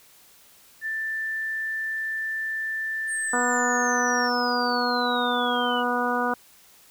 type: tone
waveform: sine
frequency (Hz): 1771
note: A6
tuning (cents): +11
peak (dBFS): -26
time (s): 0.81-4.3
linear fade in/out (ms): 50
type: exponential sweep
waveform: sine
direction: down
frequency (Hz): 8790 to 2895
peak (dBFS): -30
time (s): 3.07-5.84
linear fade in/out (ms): 50
type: harmonic tone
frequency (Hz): 244.6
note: B3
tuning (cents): -16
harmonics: 1 / 2 / 3 / 4 / 5 / 6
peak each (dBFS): -29 / -29 / -29 / -29 / -29 / -29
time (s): 3.33-6.34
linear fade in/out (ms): 5
effects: white hiss -54 dBFS RMS until 6.9 s